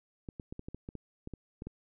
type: clicks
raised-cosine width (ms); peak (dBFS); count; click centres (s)
3; -28; 12; 0.288 / 0.398 / 0.525 / 0.594 / 0.685 / 0.746 / 0.889 / 0.953 / 1.274 / 1.337 / 1.621 / 1.67
effects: none